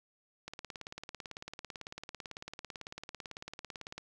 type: click train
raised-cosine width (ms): 0.2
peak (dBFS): -25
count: 64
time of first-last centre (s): 0.48-3.98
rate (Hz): 18
effects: none